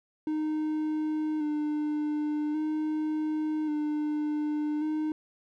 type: tone with vibrato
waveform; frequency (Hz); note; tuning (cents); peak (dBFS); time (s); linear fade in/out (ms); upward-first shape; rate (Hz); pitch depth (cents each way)
triangle; 304.3; D#4; -38; -25; 0.27-5.12; 2; square; 0.44; 24
effects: none